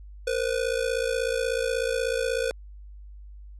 square ring-modulated tone, 493.9 Hz, B4, in tune, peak -22 dBFS, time 0.27-2.51 s, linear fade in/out 0 ms, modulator 28.2 Hz, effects added 50 Hz sine -41 dBFS peak until 3.59 s + resampled to 24000 Hz

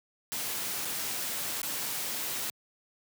white noise with dropouts, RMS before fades -34 dBFS, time 0.32-2.5 s, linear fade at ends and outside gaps 0 ms, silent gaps 0.849-0.853 / 1.617-1.631 s, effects high-pass 100 Hz 12 dB/octave

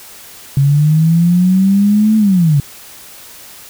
sine linear two-way sweep, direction up then down, 136.2 to 220 to 136.2 Hz, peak -7 dBFS, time 0.57-2.6 s, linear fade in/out 2 ms, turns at 2.17 s, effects white hiss -36 dBFS RMS until 3.69 s

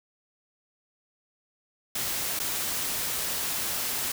white noise with dropouts, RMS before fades -30 dBFS, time 1.95-4.12 s, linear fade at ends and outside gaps 5 ms, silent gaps 2.392-2.398 s, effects none

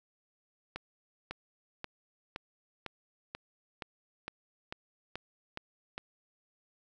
accelerating click train, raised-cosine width 0.3 ms, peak -22 dBFS, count 12, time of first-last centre 0.76-5.979 s, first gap 550 ms, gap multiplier 0.97, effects none

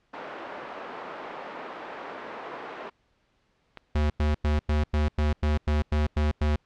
white band-pass noise, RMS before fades -39 dBFS, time 0.13-2.9 s, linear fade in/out 10 ms, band 330 to 1100 Hz, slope 12 dB/octave
click, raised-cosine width 0.3 ms, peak -23 dBFS, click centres 3.773 s
square tone bursts, 75.2 Hz, D2, 42 cents sharp, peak -22 dBFS, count 11, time 3.95-6.56 s, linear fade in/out 5 ms, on 150 ms, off 96 ms
effects pink hiss -69 dBFS RMS until 6.65 s + low-pass 4000 Hz 12 dB/octave

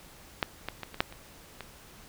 clicks, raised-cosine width 0.3 ms, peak -9 / -16 / -20 / -25 / -7 / -28 / -22 dBFS, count 7, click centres 0.428 / 0.686 / 0.833 / 0.944 / 1.005 / 1.125 / 1.607 s, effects pink hiss -52 dBFS RMS until 2.08 s

